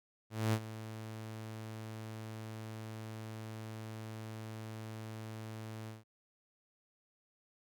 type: tone with ADSR envelope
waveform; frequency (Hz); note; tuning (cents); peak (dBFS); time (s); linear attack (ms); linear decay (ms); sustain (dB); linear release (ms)
sawtooth; 110; A2; 0; -24; 0.3-6.04; 230; 61; -15; 160
effects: none